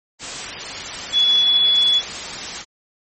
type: tone in noise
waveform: sine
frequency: 3400 Hz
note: G#7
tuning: 40 cents sharp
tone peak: -12 dBFS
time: 1.12-2.02 s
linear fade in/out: 50 ms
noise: white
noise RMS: -28 dBFS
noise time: 0.19-2.65 s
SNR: +13 dB
effects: MP3 32 kbps